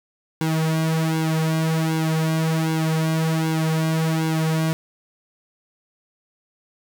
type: tone with flanger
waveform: sawtooth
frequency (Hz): 160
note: D#3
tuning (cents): +49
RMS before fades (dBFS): -21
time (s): 0.41-4.73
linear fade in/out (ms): 0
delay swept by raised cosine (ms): 1.6 to 4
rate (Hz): 1.3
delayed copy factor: -0.9
effects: none